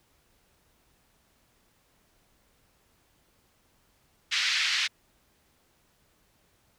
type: band-pass noise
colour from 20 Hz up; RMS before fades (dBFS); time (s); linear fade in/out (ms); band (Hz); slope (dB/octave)
pink; -27; 4.31-4.88; 20; 1800 to 5100; 24
effects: pink hiss -67 dBFS RMS until 6.78 s